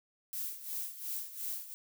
violet noise with tremolo, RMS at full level -37 dBFS, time 0.33-1.74 s, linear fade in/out 0 ms, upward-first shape sine, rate 2.8 Hz, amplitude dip 75%, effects none

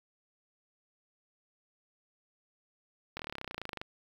slowing click train, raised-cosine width 0.3 ms, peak -22 dBFS, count 21, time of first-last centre 3.17-3.815 s, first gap 24 ms, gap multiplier 1.03, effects 8-bit

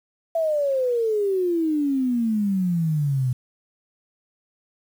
sine exponential sweep, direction down, 670 to 123.47 Hz, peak -19 dBFS, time 0.35-3.33 s, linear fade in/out 5 ms, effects 8-bit

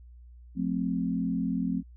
sine chord, F major, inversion none, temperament equal with one note detuned, 179.11 / 220 / 261.6 Hz, F3 / A3 / C4, +44 / 0 / 0 cents, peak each -30 / -32 / -30 dBFS, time 0.55-1.83 s, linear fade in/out 50 ms, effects added 60 Hz sine -47 dBFS peak until 1.96 s

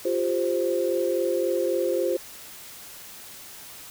sine chord, F suspended second, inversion none, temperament just, 349.2 / 392.9 / 523.8 Hz, F4 / G4 / C5, 0 / +4 / +2 cents, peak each -26 / -28 / -25 dBFS, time 0.05-2.17 s, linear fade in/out 5 ms, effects white hiss -43 dBFS RMS until 3.9 s

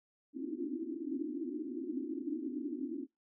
pink band-pass noise, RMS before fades -39 dBFS, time 0.33-3.07 s, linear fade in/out 50 ms, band 250 to 350 Hz, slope 96 dB/octave, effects noise-tail reverb RT60 0.2 s tail -26 dB re dry

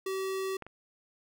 square tone, 382.8 Hz, G4, 41 cents flat, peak -32 dBFS, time 0.06-0.57 s, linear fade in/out 5 ms
clicks, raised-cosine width 0.5 ms, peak -27 / -31 dBFS, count 2, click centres 0.623 / 0.666 s
effects none

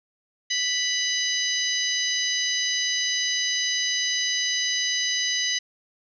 harmonic tone with a mistuned harmonic, 987.8 Hz, B5, in tune, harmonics 2 / 3 / 4 / 5 / 6, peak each -29 / -29 / -29 / -29 / -29 dBFS, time 0.5-5.59 s, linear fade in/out 10 ms, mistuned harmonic 6, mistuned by +64 cents, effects none

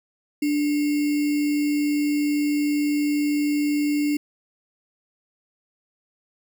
sine tone with sample-and-hold, 293.7 Hz, D4, in tune, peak -19 dBFS, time 0.42-4.17 s, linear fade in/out 5 ms, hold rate 2450 Hz, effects none

